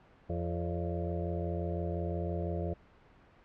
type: harmonic tone with a mistuned harmonic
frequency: 85.8 Hz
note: F2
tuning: 30 cents flat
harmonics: 1 / 2 / 4 / 5 / 6 / 7 / 8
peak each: -35 / -38 / -41 / -42 / -43 / -43 / -44 dBFS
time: 0.29-2.74 s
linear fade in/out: 10 ms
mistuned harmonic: 6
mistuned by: +71 cents
effects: pink hiss -60 dBFS RMS until 3.44 s + low-pass 2000 Hz 12 dB/octave